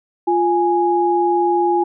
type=tone pair together; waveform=sine; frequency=349.2 / 830.6 Hz; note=F4 / G#5; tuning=0 / 0 cents; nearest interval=octave + minor third; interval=1500 cents; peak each=-16 dBFS; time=0.27-1.84 s; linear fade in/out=10 ms; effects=none